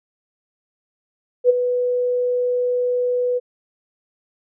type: tone with ADSR envelope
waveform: sine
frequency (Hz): 493.9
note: B4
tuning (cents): 0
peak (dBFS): -7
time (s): 1.44-3.4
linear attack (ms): 56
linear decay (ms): 17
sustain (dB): -10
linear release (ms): 29
effects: none